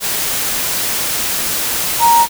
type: tone in noise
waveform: sine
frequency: 935 Hz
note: A#5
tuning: 5 cents sharp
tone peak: -7 dBFS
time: 1.99-2.27 s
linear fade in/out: 50 ms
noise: white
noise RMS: -18 dBFS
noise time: 0-2.29 s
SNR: +8 dB
effects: none